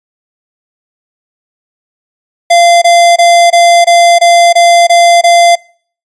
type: tone bursts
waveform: square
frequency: 689 Hz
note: F5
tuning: 24 cents flat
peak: -3 dBFS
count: 9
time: 2.5-5.556 s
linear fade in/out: 10 ms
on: 320 ms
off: 22 ms
effects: noise-tail reverb RT60 0.5 s tail -25 dB re dry + resampled to 22050 Hz